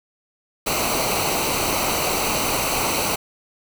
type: noise with comb filter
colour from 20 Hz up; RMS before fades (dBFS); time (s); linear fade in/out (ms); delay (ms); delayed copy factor
pink; -22; 0.66-3.16; 10; 0.58; -0.7
effects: none